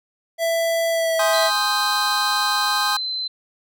square tone with pitch glide, 664 to 653 Hz, E5 to E5, +12 to -17 cents, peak -19 dBFS, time 0.38-1.51 s, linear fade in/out 50 ms, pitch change -29 cents, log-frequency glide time 0.9-1.15 s
square chord, Ab major seventh, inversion none, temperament equal, 830.6 / 1046.5 / 1244.5 / 1568 Hz, Ab5 / C6 / Eb6 / G6, 0 / 0 / 0 / 0 cents, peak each -26 dBFS, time 1.19-2.97 s, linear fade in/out 5 ms
sine tone, 4066 Hz, B7, 50 cents sharp, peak -23 dBFS, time 1.33-3.28 s, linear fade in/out 10 ms
effects none

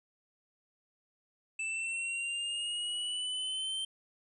square exponential sweep, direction up, 2637 to 3127 Hz, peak -34 dBFS, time 1.59-3.85 s, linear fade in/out 5 ms, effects resampled to 24000 Hz

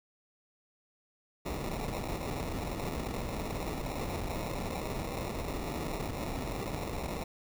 pink noise with sample-and-hold, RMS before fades -36 dBFS, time 1.45-7.24 s, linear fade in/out 10 ms, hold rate 1575 Hz, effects none

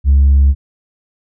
triangle tone with tanh clipping, 69.3 Hz, C#2, in tune, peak -6 dBFS, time 0.04-0.55 s, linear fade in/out 50 ms, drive 6 dB, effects none

